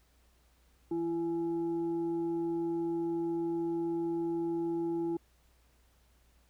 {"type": "tone with frequency modulation", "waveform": "sine", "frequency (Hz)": 336.7, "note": "E4", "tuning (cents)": 37, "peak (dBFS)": -30, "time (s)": [0.91, 5.17], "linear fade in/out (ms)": 5, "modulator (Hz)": 501, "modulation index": 0.35, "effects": ["added 60 Hz sine -65 dBFS peak until 6.49 s", "pink hiss -70 dBFS RMS until 6.49 s"]}